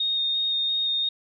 sine tone with vibrato, 3697 Hz, A#7, 15 cents flat, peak -22 dBFS, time 0-1.09 s, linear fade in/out 5 ms, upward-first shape square, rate 2.9 Hz, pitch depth 8 cents each way, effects none

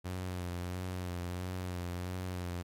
sawtooth tone with vibrato, 90 Hz, F#2, 47 cents flat, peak -32 dBFS, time 0.04-2.63 s, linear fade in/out 20 ms, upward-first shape sine, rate 1.5 Hz, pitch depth 40 cents each way, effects MP3 64 kbps

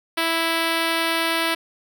5% pulse tone with notch filter, 329.6 Hz, E4, in tune, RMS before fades -22 dBFS, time 0.17-1.55 s, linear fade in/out 10 ms, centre 7500 Hz, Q 1.4, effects none

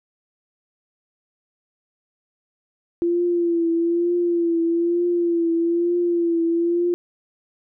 sine tone with vibrato, 341.2 Hz, F4, 40 cents flat, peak -17 dBFS, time 3.02-6.94 s, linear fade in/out 0 ms, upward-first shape triangle, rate 1.1 Hz, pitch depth 49 cents each way, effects none

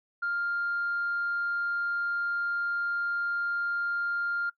sine tone, 1400 Hz, F6, 4 cents sharp, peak -26 dBFS, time 0.22-4.5 s, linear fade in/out 10 ms, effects noise-tail reverb RT60 0.1 s tail -22 dB re dry + tanh soft clip ceiling -23 dBFS

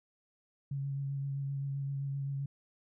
sine tone with vibrato, 138.59 Hz, C#3, in tune, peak -33 dBFS, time 0.71-2.46 s, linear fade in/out 5 ms, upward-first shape triangle, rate 7.7 Hz, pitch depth 21 cents each way, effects none

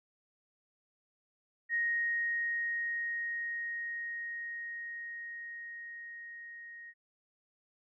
sine tone with level ramp, 1871 Hz, A#6, 6 cents sharp, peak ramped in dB -28 to -46 dBFS, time 1.69-6.94 s, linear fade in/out 50 ms, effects none

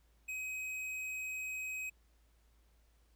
sine tone with tanh clipping, 2529 Hz, D#7, 28 cents sharp, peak -40 dBFS, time 0.28-1.9 s, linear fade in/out 10 ms, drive 12 dB, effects added 56 Hz sine -66 dBFS peak until 3.15 s + pink hiss -75 dBFS RMS until 3.15 s

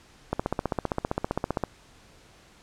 click train, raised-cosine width 1 ms, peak -11 dBFS, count 21, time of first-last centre 0.33-1.637 s, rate 15.3 Hz, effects pink hiss -55 dBFS RMS until 2.62 s + low-pass 8000 Hz 12 dB/octave

